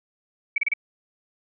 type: tone bursts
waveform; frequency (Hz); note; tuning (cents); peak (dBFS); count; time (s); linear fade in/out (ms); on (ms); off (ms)
sine; 2277; C#7; +46; -19; 4; 0.56-0.737; 5; 21; 31
effects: none